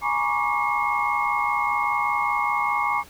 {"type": "tone cluster", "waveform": "sine", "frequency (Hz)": [833, 954, 1104, 1169, 2158], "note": ["G#5", "A#5", "C#6", "D6", "C#7"], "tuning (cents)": [5, 40, -7, -8, -47], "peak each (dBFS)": -27, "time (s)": [0.01, 3.04], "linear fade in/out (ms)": 50, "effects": ["pink hiss -48 dBFS RMS until 3.09 s"]}